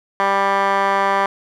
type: tone with band-pass filter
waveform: 15% pulse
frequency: 196.9 Hz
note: G3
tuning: 8 cents sharp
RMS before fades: -17 dBFS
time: 0.2-1.26 s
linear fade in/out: 0 ms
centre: 1200 Hz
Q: 4.9
effects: none